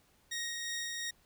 15% pulse tone with tremolo, 1873 Hz, A#6, 8 cents sharp, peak -29 dBFS, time 0.31-1.11 s, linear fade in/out 10 ms, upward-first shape sine, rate 2.8 Hz, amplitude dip 25%, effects pink hiss -68 dBFS RMS until 1.25 s

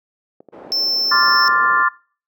clicks, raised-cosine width 2 ms, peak -22 dBFS, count 10, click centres 0.405 / 0.487 / 0.649 / 0.706 / 0.883 / 1.082 / 1.15 / 1.283 / 1.348 / 1.492 s
pink low-pass noise, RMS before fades -30 dBFS, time 0.52-1.84 s, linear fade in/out 20 ms, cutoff 610 Hz, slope 12 dB/octave
triangle tone, 5330 Hz, E8, 18 cents sharp, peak -15 dBFS, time 0.72-1.48 s, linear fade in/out 0 ms
sine chord, D minor seventh, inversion third, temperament equal, 1046.5 / 1174.7 / 1396.9 / 1760 Hz, C6 / D6 / F6 / A6, 0 / 0 / 0 / 0 cents, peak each -18 dBFS, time 1.11-1.89 s, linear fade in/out 10 ms
effects noise-tail reverb RT60 0.4 s tail -22 dB re dry + high-pass 400 Hz 12 dB/octave

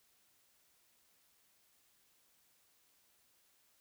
silence, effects white hiss -72 dBFS RMS until 3.8 s

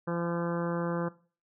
harmonic tone with a mistuned harmonic, 170.9 Hz, F3, 37 cents flat, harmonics 1 / 2 / 3 / 4 / 5 / 6 / 7 / 8 / 9 / 10, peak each -32 / -36 / -35 / -47 / -43 / -42 / -42 / -45 / -44 / -52 dBFS, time 0.07-1.09 s, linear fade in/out 10 ms, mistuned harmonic 4, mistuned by +19 cents, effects noise-tail reverb RT60 0.4 s tail -19 dB re dry

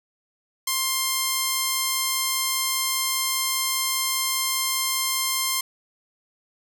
5% pulse tone, 1055 Hz, C6, 14 cents sharp, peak -10 dBFS, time 0.67-5.61 s, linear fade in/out 5 ms, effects none

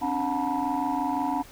sine tone cluster, 267 / 292.8 / 724 / 886 / 968 Hz, C4 / D4 / F#5 / A5 / B5, +35 / -5 / -38 / +12 / -35 cents, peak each -30 dBFS, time 0.01-1.43 s, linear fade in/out 20 ms, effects tanh soft clip ceiling -17 dBFS + pink hiss -49 dBFS RMS until 1.51 s

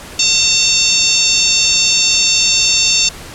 harmonic tone with a mistuned harmonic, 904 Hz, A5, 47 cents sharp, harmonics 3 / 4 / 5 / 6 / 7 / 8, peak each -17 / -17 / -17 / -17 / -17 / -17 dBFS, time 0.19-3.09 s, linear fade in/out 5 ms, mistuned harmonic 5, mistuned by -17 cents, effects pink hiss -32 dBFS RMS until 3.34 s + low-pass 11000 Hz 12 dB/octave

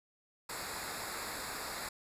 pink noise with comb filter, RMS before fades -41 dBFS, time 0.49-1.89 s, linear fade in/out 5 ms, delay 0.33 ms, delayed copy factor -0.8, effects resampled to 32000 Hz

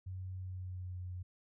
sine tone with pitch glide, 93 to 90.56 Hz, F#2 to F#2, +9 to -37 cents, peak -40 dBFS, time 0.06-1.23 s, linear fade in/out 10 ms, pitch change -46 cents, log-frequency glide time 0.36-1 s, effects none

